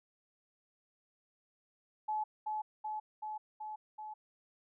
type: tone with echo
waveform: sine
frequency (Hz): 857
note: A5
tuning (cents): -46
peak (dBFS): -32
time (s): 2.08-2.24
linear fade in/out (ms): 10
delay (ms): 380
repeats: 5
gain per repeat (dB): -2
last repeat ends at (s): 4.14
effects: none